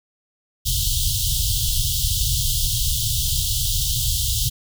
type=band-stop noise; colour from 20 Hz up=pink; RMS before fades=-21 dBFS; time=0.65-4.5 s; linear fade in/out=20 ms; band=140 to 3000 Hz; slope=96 dB/octave; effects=none